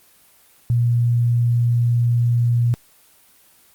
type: tone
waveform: sine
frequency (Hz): 119.3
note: A#2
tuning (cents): +41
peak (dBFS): -14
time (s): 0.7-2.74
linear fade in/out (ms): 0
effects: white hiss -53 dBFS RMS until 3.74 s + Opus 24 kbps